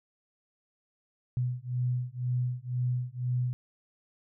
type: beating tone pair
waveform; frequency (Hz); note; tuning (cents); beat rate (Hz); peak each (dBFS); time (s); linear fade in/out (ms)
sine; 123.47 / 125.47; B2 / B2; 0 / +28; 2; -31; 1.37-3.53; 0
effects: none